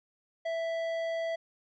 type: tone with tanh clipping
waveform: sine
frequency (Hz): 660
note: E5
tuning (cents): +2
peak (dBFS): -32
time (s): 0.45-1.36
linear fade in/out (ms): 10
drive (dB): 12
effects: none